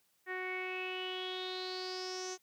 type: tone with low-pass filter sweep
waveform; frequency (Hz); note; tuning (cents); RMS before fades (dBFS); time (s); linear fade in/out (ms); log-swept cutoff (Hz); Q
sawtooth; 370; F#4; 0; -40; 0.26-2.38; 50; 1900 to 6300; 8.4
effects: white hiss -74 dBFS RMS until 2.42 s + high-pass 80 Hz 12 dB/octave